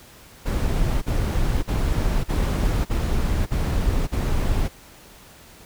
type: noise bursts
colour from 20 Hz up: brown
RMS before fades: -21 dBFS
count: 7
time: 0.45-4.686 s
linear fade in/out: 20 ms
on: 570 ms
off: 41 ms
effects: pink hiss -47 dBFS RMS until 5.65 s